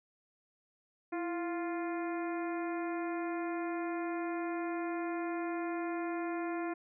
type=harmonic tone with a mistuned harmonic; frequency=349.2 Hz; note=F4; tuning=in tune; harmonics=1 / 2 / 3 / 4 / 5 / 6 / 7; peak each=-35 / -41 / -45 / -47 / -49 / -51 / -52 dBFS; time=1.12-6.74 s; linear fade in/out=10 ms; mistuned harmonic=1; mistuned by=-72 cents; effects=none